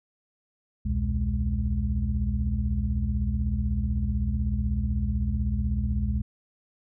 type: tone cluster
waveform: sine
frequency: 63.3 / 79.3 / 120.2 / 208 Hz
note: B1 / D#2 / B2 / G#3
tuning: +43 / +33 / -46 / +3 cents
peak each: -26 / -29 / -31 / -31 dBFS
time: 0.85-6.22 s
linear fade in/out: 10 ms
effects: tanh soft clip ceiling -13 dBFS